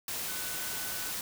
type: tone in noise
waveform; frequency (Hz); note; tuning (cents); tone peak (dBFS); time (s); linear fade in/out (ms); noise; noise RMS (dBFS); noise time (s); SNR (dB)
sine; 1497; F#6; +20; -45; 0.28-1.11; 2; white; -36; 0.08-1.21; -12
effects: none